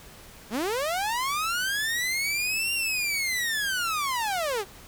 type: linear two-way sweep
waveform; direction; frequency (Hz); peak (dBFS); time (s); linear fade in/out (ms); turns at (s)
sawtooth; up then down; 190.6 to 2794 to 365.3; -22; 0.5-4.65; 50; 2.73
effects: pink hiss -48 dBFS RMS until 4.87 s